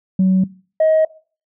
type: tone pair in turn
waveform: sine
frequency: 187.8 / 631.7 Hz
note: F#3 / D#5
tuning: +26 / +26 cents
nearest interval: octave + major sixth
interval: 2100 cents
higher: second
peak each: -9 dBFS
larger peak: neither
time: 0.19-0.44 / 0.8-1.05 s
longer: neither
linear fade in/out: 5 ms
effects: noise-tail reverb RT60 0.4 s tail -21 dB re dry + tanh soft clip ceiling -8 dBFS